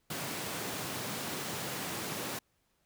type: high-pass noise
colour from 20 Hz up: pink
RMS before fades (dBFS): -38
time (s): 0.1-2.39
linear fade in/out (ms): 5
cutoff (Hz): 120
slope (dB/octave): 24
effects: pink hiss -75 dBFS RMS until 2.85 s